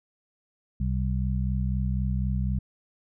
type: harmonic tone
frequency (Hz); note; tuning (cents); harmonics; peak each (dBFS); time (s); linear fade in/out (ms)
64; C2; -38; 1 / 2 / 3; -26 / -29 / -31; 0.8-2.59; 5
effects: none